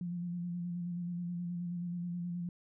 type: tone with vibrato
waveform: sine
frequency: 174.61 Hz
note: F3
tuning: in tune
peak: -35 dBFS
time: 0.01-2.49 s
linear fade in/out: 2 ms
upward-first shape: square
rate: 9.4 Hz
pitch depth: 24 cents each way
effects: none